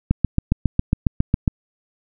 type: click train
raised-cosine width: 5 ms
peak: -3 dBFS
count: 11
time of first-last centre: 0.11-1.478 s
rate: 7.31 Hz
effects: none